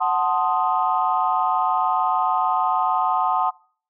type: chord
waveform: sine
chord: F# diminished seventh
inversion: none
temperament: equal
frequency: 740 / 880 / 1046.5 / 1244.5 Hz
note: F#5 / A5 / C6 / Eb6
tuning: 0 / 0 / 0 / 0 cents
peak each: -22 / -23 / -23 / -24 dBFS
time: 0-3.51 s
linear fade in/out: 20 ms
effects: noise-tail reverb RT60 0.5 s tail -25 dB re dry + tanh soft clip ceiling -7 dBFS